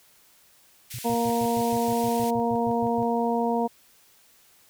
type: band-pass noise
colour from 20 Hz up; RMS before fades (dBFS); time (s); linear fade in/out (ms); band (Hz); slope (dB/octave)
white; -39; 0.9-2.31; 10; 1900 to 16000; 24
type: tone bursts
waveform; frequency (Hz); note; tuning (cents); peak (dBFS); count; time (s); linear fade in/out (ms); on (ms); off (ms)
sine; 120; B2; -49; -33; 14; 0.94-3.028; 0; 47; 110
type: harmonic tone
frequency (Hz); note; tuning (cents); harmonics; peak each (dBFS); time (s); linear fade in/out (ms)
234.1; A#3; +8; 1 / 2 / 3 / 4; -26 / -27 / -28 / -29; 1.04-3.68; 20
effects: white hiss -58 dBFS RMS until 4.69 s